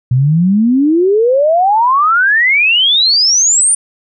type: exponential sweep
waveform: sine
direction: up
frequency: 120.8 to 9397 Hz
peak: -7 dBFS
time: 0.11-3.75 s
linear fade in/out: 5 ms
effects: none